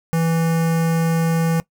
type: tone with notch filter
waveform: square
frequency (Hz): 164.7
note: E3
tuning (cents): -1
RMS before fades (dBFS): -18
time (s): 0.13-1.6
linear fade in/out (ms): 0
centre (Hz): 3700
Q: 1.3
effects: noise-tail reverb RT60 0.1 s tail -20 dB re dry